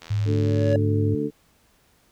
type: click train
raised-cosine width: 0.2 ms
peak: -23 dBFS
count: 59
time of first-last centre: 0.02-0.729 s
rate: 81.8 Hz
type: tone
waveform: sine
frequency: 103.83 Hz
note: G#2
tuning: in tune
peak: -20 dBFS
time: 0.1-1.15 s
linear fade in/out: 10 ms
type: tone with exponential growth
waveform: triangle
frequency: 565 Hz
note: C#5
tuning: 33 cents sharp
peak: -16 dBFS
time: 0.16-0.76 s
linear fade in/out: 2 ms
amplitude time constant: 130 ms
type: harmonic tone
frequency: 73.42 Hz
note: D2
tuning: in tune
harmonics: 2 / 3 / 4 / 5 / 6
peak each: -32 / -30 / -26 / -37 / -27 dBFS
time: 0.25-1.31 s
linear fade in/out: 50 ms
effects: pink hiss -61 dBFS RMS until 2.11 s